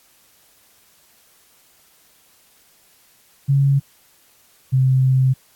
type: tone pair in turn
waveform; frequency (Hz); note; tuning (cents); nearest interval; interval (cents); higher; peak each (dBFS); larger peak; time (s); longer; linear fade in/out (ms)
sine; 138.59 / 130.83; C#3 / C3; 0 / 0; minor second; 100; first; -12; neither; 3.48-3.8 / 4.72-5.34; second; 20
effects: white hiss -55 dBFS RMS until 5.55 s + AAC 64 kbps